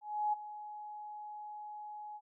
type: tone with ADSR envelope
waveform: sine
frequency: 841 Hz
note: G#5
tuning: 22 cents sharp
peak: -28 dBFS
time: 0.01-2.21 s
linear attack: 320 ms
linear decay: 14 ms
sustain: -15 dB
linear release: 53 ms
effects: none